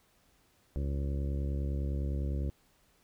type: harmonic tone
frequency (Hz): 69.9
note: C#2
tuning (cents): +15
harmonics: 1 / 2 / 3 / 4 / 5 / 6 / 7 / 8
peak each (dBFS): -31 / -38 / -44 / -45 / -46 / -53 / -50 / -51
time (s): 0.76-2.5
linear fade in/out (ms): 0
effects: pink hiss -68 dBFS RMS until 3.03 s